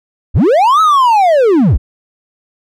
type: linear two-way sweep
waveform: triangle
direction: up then down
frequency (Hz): 30.87 to 1311 to 30.87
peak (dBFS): -4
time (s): 0.34-1.78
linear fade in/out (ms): 20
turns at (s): 0.81
effects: none